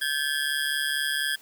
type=ring-modulated tone; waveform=25% pulse; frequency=1643 Hz; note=G#6; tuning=19 cents flat; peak=-18 dBFS; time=0.01-1.36 s; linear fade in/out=10 ms; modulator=72.1 Hz; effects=white hiss -53 dBFS RMS until 1.41 s